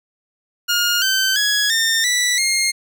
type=tone with pitch steps; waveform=15% pulse; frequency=1423 / 1542.9 / 1672.8 / 1813.7 / 1966.5 / 2132 Hz; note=F6 / G6 / G#6 / A#6 / B6 / C7; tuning=+32 / -28 / +12 / -48 / -8 / +32 cents; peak=-9 dBFS; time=0.68-2.72 s; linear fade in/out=20 ms; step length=340 ms; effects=none